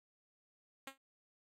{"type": "tone with exponential decay", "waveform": "5% pulse", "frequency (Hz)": 270, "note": "C#4", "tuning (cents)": -45, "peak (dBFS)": -31, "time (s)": [0.87, 0.98], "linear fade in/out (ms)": 5, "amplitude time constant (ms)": 22, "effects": ["AAC 64 kbps"]}